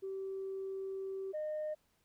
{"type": "tone pair in turn", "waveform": "sine", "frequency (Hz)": [385.7, 612.3], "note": ["G4", "D#5"], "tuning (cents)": [-28, -28], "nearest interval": "minor sixth", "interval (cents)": 800, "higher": "second", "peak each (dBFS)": [-37, -34], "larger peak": "second", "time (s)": [[0.02, 1.33], [1.33, 1.75]], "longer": "first", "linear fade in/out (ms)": 20, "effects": ["tanh soft clip ceiling -33 dBFS", "pink hiss -75 dBFS RMS until 2.04 s"]}